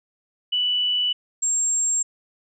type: tone pair in turn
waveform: sine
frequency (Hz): 2966 / 7470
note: F#7 / A#8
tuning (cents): +4 / +3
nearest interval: octave + major third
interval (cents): 1599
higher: second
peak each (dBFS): -19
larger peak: neither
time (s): 0.52-1.13 / 1.42-2.03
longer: neither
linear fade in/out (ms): 10
effects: none